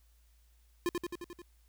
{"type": "tone with echo", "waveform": "square", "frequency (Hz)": 349.2, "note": "F4", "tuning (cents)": 0, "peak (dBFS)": -29, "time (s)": [0.86, 0.89], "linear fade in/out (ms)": 0, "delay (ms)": 88, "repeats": 6, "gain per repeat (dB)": -3, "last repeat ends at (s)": 1.418, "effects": ["added 57 Hz sine -62 dBFS peak until 1.68 s", "white hiss -73 dBFS RMS until 1.68 s"]}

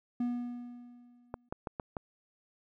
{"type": "tone with exponential decay", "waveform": "triangle", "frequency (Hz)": 242.6, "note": "B3", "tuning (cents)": -31, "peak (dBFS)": -26, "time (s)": [0.2, 1.49], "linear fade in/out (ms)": 5, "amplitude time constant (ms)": 280}
{"type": "clicks", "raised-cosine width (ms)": 1, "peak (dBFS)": -22, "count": 5, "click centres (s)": [1.341, 1.525, 1.672, 1.798, 1.968]}
{"effects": []}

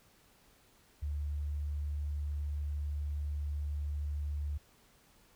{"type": "tone", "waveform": "sine", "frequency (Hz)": 73.3, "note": "D2", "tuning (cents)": -3, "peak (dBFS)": -33, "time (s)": [1.02, 4.58], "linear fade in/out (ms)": 10, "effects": ["pink hiss -65 dBFS RMS until 5.35 s"]}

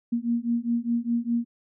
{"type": "beating tone pair", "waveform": "sine", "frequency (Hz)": [233.1, 238], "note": ["A#3", "A#3"], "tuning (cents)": [0, 36], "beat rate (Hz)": 4.9, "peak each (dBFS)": -26, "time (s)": [0.12, 1.45], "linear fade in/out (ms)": 10, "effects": []}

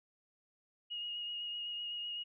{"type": "tone with vibrato", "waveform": "sine", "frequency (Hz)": 2873, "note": "F7", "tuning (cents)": 48, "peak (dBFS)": -38, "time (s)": [0.9, 2.24], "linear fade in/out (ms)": 20, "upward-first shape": "sine", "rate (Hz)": 7.9, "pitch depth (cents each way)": 16, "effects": []}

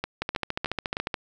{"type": "two click trains", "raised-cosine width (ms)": 0.3, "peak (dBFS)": [-12, -11], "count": [4, 14], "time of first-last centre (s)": [[0.04, 0.969], [0.22, 1.142]], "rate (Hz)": [3.23, 14.1], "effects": []}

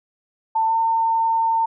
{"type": "tone with pitch glide", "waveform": "sine", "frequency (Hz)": [892, 905.5], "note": ["A5", "A5"], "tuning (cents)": [23, 49], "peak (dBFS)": -16, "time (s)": [0.55, 1.66], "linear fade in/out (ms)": 10, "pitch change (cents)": 26, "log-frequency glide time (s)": [0.68, 0.73], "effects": []}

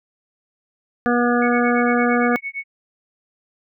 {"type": "harmonic tone", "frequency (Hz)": 241.4, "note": "B3", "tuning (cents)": -39, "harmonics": [1, 2, 3, 5, 6, 7], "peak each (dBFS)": [-18, -21, -23, -25, -26, -26], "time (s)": [1.06, 2.36], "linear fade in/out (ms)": 0}
{"type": "tone with tremolo", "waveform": "sine", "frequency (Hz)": 2215, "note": "C#7", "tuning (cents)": -2, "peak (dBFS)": -23, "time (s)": [1.42, 2.64], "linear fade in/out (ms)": 2, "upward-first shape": "sine", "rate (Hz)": 8.8, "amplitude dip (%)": 100}
{"effects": []}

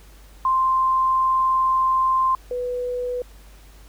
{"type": "tone pair in turn", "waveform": "sine", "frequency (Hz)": [1046.5, 493.9], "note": ["C6", "B4"], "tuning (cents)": [0, 0], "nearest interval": "octave + minor second", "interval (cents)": 1300, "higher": "first", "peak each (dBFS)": [-16, -23], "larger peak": "first", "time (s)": [[0.45, 2.35], [2.51, 3.22]], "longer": "first", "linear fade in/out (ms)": 2, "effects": ["added 50 Hz sine -44 dBFS peak until 3.88 s", "pink hiss -52 dBFS RMS until 3.88 s"]}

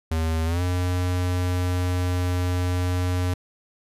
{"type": "tone with pitch glide", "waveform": "square", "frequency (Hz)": [80.6, 89.95], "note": ["E2", "F#2"], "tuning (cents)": [-38, -48], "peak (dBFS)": -22, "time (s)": [0.11, 3.34], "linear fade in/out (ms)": 5, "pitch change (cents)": 190, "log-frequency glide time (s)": [0.45, 0.62], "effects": ["resampled to 32000 Hz"]}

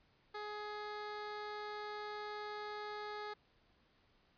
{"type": "tone", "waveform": "15% pulse", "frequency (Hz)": 419.3, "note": "G#4", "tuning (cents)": 17, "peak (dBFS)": -36, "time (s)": [0.34, 3.34], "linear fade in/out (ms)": 10, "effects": ["pink hiss -72 dBFS RMS until 4.37 s", "resampled to 11025 Hz"]}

